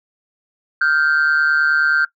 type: tone pair together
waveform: sine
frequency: 1405 / 1554.4 Hz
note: F6 / G6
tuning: +10 / -15 cents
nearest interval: major second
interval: 175 cents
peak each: -14 dBFS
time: 0.81-2.05 s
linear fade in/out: 5 ms
effects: noise-tail reverb RT60 0.1 s tail -19 dB re dry + tanh soft clip ceiling -9 dBFS